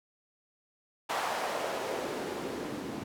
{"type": "noise with band-pass filter sweep", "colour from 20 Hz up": "white", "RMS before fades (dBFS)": -35, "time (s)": [1.09, 3.04], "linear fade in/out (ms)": 10, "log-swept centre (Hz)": [880, 220], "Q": 1.6, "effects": []}